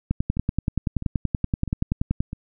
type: two click trains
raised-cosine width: 5 ms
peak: -17 / -9 dBFS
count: 4 / 23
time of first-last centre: 0.37-2.331 / 0.11-2.205 s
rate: 1.53 / 10.5 Hz
effects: none